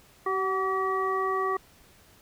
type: harmonic tone with a mistuned harmonic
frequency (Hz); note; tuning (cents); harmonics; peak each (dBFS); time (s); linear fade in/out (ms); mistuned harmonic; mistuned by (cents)
382.4; G4; -43; 1 / 2 / 3 / 5; -29 / -35 / -27 / -37; 0.26-1.57; 5; 2; -33
effects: pink hiss -57 dBFS RMS until 2.21 s